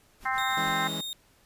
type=noise with tremolo; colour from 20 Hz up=pink; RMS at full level=-47 dBFS; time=0.19-0.81 s; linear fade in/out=50 ms; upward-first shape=triangle; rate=6.7 Hz; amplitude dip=85%
type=harmonic tone; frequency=261.6 Hz; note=C4; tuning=in tune; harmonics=3 / 4 / 5 / 6 / 7 / 8; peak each=-31 / -32 / -33 / -34 / -34 / -35 dBFS; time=0.25-0.88 s; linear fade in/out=10 ms
type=tone; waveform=40% pulse; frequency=3690 Hz; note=A#7; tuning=18 cents flat; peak=-32 dBFS; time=0.38-1.13 s; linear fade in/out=0 ms
type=chord; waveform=sawtooth; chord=C# minor; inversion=first; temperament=equal with one note detuned; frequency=163.2 / 207.7 / 277.2 Hz; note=E3 / G#3 / C#4; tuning=-17 / 0 / 0 cents; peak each=-32 / -34 / -37 dBFS; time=0.57-1.01 s; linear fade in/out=5 ms
effects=pink hiss -62 dBFS RMS until 1.45 s + resampled to 32000 Hz